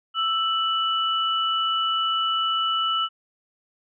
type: tone pair together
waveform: sine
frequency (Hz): 1322.3 / 2960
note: E6 / F#7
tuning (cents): +5 / 0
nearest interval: octave + major second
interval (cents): 1395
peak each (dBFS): -23 / -24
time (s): 0.14-3.09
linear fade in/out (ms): 50
effects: none